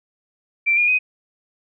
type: tone with pitch steps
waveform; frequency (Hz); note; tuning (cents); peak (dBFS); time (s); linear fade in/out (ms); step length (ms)
sine; 2349 / 2426 / 2506; D7 / D#7 / D#7; 0 / -44 / +12; -14; 0.66-0.99; 20; 110
effects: none